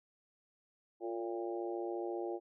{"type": "harmonic tone with a mistuned harmonic", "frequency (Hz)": 114.5, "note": "A#2", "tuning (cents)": -31, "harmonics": [3, 4, 5, 6, 7], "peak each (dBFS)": [-38, -44, -45, -48, -46], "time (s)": [1, 2.4], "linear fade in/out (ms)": 50, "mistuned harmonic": 3, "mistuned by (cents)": 33, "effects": []}